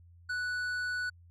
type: tone with tanh clipping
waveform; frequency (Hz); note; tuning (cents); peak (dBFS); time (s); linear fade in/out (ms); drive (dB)
sine; 1480; F#6; 0; -33; 0.29-1.1; 10; 9
effects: added 86 Hz sine -54 dBFS peak until 1.3 s